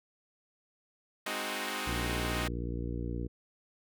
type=chord; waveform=5% pulse; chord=Ab dominant seventh; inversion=none; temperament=equal; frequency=207.7 / 261.6 / 311.1 / 370 Hz; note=Ab3 / C4 / Eb4 / Gb4; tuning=0 / 0 / 0 / 0 cents; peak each=-28 dBFS; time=1.26-2.48 s; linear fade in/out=5 ms
type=harmonic tone; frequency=59.1 Hz; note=A#1; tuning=24 cents sharp; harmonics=1 / 2 / 3 / 4 / 5 / 6 / 7 / 8; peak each=-36 / -39 / -43 / -44 / -42 / -45 / -49 / -47 dBFS; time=1.86-3.28 s; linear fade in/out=20 ms
effects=none